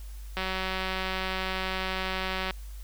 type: click train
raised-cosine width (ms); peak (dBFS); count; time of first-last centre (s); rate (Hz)
0.3; -15; 403; 0.37-2.508; 188
effects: added 50 Hz sine -38 dBFS peak until 2.83 s + white hiss -55 dBFS RMS until 2.83 s